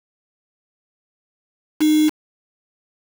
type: tone with quantisation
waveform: sine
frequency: 306.8 Hz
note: D#4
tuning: 24 cents flat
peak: -12 dBFS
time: 1.8-2.1 s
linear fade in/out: 20 ms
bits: 4
effects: none